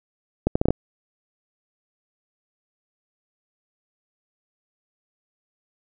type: accelerating click train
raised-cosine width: 2 ms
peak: -5 dBFS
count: 6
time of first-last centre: 0.47-0.706 s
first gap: 85 ms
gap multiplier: 0.7
effects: none